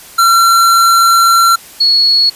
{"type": "tone pair in turn", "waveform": ["square", "sine"], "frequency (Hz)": [1362, 4359], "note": ["F6", "C#8"], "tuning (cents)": [-44, -30], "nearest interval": "octave + minor sixth", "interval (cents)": 2014, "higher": "second", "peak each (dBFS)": [-6, -6], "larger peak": "neither", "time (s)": [[0.18, 1.56], [1.8, 2.3]], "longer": "first", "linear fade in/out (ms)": 10, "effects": ["white hiss -35 dBFS RMS until 2.35 s", "resampled to 32000 Hz"]}